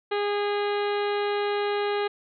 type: harmonic tone with a mistuned harmonic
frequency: 410 Hz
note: G#4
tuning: 22 cents flat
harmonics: 1 / 2 / 3 / 4 / 5 / 6 / 7 / 8 / 9 / 10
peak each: -25 / -31 / -35 / -37 / -39 / -41 / -42 / -43 / -44 / -45 dBFS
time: 0.11-2.08 s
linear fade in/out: 10 ms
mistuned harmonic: 9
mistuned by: +50 cents
effects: none